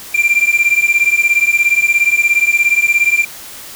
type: beating tone pair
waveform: triangle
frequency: 2364 / 2381 Hz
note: D7 / D7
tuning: +11 / +23 cents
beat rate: 17 Hz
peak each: -11 dBFS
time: 0.14-3.25 s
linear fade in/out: 10 ms
effects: white hiss -32 dBFS RMS until 3.75 s